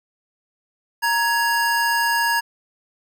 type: tone pair together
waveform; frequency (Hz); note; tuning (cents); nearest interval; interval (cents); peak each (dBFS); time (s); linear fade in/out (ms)
square; 932.7 / 1672; A#5 / G#6; +1 / +11; minor seventh; 1010; -21; 1.02-2.41; 20
effects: none